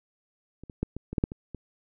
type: clicks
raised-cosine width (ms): 3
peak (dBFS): -30 / -28 / -14 / -22 / -22 / -12 / -10 / -23 / -24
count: 9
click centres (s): 0.636 / 0.698 / 0.83 / 0.966 / 1.13 / 1.182 / 1.239 / 1.319 / 1.547
effects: none